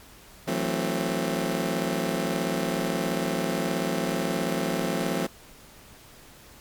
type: chord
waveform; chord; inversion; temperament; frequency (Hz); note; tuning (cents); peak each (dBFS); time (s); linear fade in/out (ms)
20% pulse; F# half-diminished seventh; third; just; 166.5 / 185 / 222 / 266.4; E3 / F#3 / A3 / C4; +18 / 0 / +16 / +31; -26; 0.47-5.27; 10
effects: pink hiss -50 dBFS RMS until 6.6 s + MP3 96 kbps